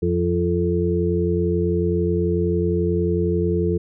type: harmonic tone with a mistuned harmonic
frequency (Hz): 87.31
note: F2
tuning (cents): 0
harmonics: 1 / 2 / 4 / 5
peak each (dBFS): -23 / -23 / -23 / -23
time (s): 0.02-3.78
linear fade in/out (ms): 10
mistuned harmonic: 4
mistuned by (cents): -19
effects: none